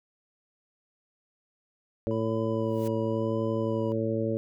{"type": "harmonic tone", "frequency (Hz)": 111.8, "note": "A2", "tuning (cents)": 28, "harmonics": [1, 2, 3, 4, 5], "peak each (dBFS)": [-32, -32, -32, -32, -32], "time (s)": [2.07, 4.37], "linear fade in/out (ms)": 0}
{"type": "tone with vibrato", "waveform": "triangle", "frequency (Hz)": 987.8, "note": "B5", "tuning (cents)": 0, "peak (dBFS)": -38, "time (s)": [2.11, 3.92], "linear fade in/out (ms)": 0, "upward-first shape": "sine", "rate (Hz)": 0.93, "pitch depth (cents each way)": 31}
{"type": "noise with exponential growth", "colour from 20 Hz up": "white", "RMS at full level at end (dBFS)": -44, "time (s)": [2.61, 2.88], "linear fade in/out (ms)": 5, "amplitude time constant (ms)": 58}
{"effects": []}